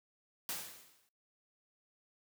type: noise with exponential decay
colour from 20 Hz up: white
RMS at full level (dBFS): -37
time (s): 0.49-1.09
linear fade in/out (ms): 1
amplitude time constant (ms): 130
effects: noise-tail reverb RT60 0.3 s tail -23 dB re dry + high-pass 100 Hz 12 dB/octave